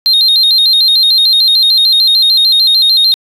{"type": "tone with vibrato", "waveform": "sine", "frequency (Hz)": 3933, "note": "B7", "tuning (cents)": -8, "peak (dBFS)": -3, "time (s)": [0.06, 3.14], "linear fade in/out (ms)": 0, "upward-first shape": "square", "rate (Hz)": 6.7, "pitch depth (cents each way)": 96, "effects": ["tanh soft clip ceiling -4 dBFS"]}